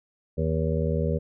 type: harmonic tone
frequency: 79.8 Hz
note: D#2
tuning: 44 cents sharp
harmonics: 1 / 2 / 3 / 5 / 6 / 7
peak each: -27 / -27 / -33 / -33 / -30 / -33 dBFS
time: 0.37-1.19 s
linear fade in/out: 20 ms
effects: none